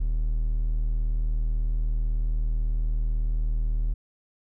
triangle tone, 39.06 Hz, D#1, 8 cents sharp, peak -20 dBFS, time 0-3.94 s, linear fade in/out 10 ms, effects none

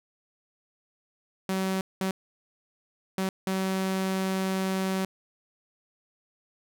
sawtooth tone bursts at uneven times, 190 Hz, F#3, 46 cents sharp, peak -22 dBFS, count 4, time 1.49-1.81 / 2.01-2.11 / 3.18-3.29 / 3.47-5.05 s, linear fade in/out 2 ms, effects none

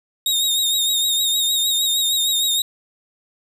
sawtooth tone with vibrato, 3729 Hz, A#7, in tune, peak -14 dBFS, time 0.26-2.62 s, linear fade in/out 2 ms, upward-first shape sine, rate 6.5 Hz, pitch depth 45 cents each way, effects none

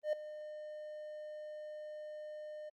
triangle tone with ADSR envelope, 607 Hz, D#5, 43 cents flat, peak -27 dBFS, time 0.03-2.7 s, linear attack 99 ms, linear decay 4 ms, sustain -15 dB, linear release 16 ms, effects Opus 32 kbps

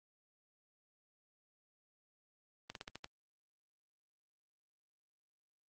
slowing click train, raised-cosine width 0.2 ms, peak -26 dBFS, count 6, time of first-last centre 2.7-3.044 s, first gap 52 ms, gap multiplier 1.14, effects high-pass 60 Hz 12 dB/octave + Opus 32 kbps

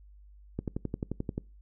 click train, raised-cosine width 3 ms, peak -19 dBFS, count 10, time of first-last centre 0.59-1.379 s, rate 11.4 Hz, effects noise-tail reverb RT60 0.3 s tail -24 dB re dry + added 50 Hz sine -51 dBFS peak until 1.61 s

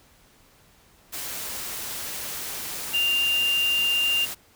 sine tone in noise, 2794 Hz, F7, in tune, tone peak -20 dBFS, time 2.93-4.26 s, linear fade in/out 20 ms, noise white, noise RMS -33 dBFS, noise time 1.12-4.35 s, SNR +10 dB, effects pink hiss -57 dBFS RMS until 4.55 s

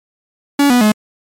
45% pulse tone with pitch steps, 284.1 / 245.9 / 212.8 Hz, C#4 / B3 / G#3, +43 / -7 / +42 cents, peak -8 dBFS, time 0.59-0.92 s, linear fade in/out 5 ms, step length 110 ms, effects MP3 64 kbps

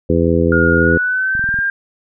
harmonic tone, 83.9 Hz, E2, 31 cents sharp, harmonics 1 / 2 / 3 / 4 / 5 / 6, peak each -18 / -18 / -18 / -18 / -18 / -18 dBFS, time 0.09-0.98 s, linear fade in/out 10 ms
sine tone with pitch glide, 1426 to 1600.6 Hz, F6 to G6, +36 to +36 cents, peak -14 dBFS, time 0.52-1.7 s, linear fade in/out 2 ms, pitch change +200 cents, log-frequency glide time 0.77-1.56 s
clicks, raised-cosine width 5 ms, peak -18 dBFS, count 6, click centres 1.352 / 1.394 / 1.441 / 1.49 / 1.542 / 1.589 s
effects none

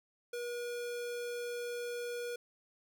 square tone, 480.9 Hz, B4, 46 cents flat, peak -38 dBFS, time 0.33-2.36 s, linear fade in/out 5 ms, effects none

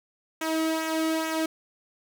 sawtooth tone with flanger, 320.1 Hz, D#4, 49 cents sharp, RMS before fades -27 dBFS, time 0.41-1.46 s, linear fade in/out 5 ms, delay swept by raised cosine 0.21 to 1.21 ms, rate 2.3 Hz, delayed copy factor -0.55, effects none

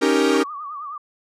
45% pulse chord, Eb dominant seventh, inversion third, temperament equal, 277.2 / 311.1 / 392 / 466.2 Hz, Db4 / Eb4 / G4 / Bb4, 0 / 0 / 0 / 0 cents, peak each -21 dBFS, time 0.01-0.44 s, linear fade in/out 20 ms
sine tone with vibrato, 1174.7 Hz, D6, in tune, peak -29 dBFS, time 0.28-0.98 s, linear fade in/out 5 ms, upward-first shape triangle, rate 9.5 Hz, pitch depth 120 cents each way
effects low-pass 8000 Hz 12 dB/octave

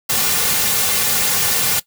white noise with comb filter, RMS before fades -17 dBFS, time 0.09-1.8 s, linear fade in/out 10 ms, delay 3.1 ms, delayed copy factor -0.7, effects noise-tail reverb RT60 0.1 s tail -18 dB re dry

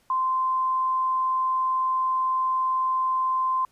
sine tone, 1039 Hz, C6, 12 cents flat, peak -21 dBFS, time 0.1-3.65 s, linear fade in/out 2 ms, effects pink hiss -64 dBFS RMS until 3.71 s + resampled to 32000 Hz

